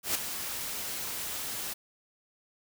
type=noise with ADSR envelope; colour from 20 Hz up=white; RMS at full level=-27 dBFS; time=0.03-1.74 s; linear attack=120 ms; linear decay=7 ms; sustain=-9 dB; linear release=14 ms; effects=none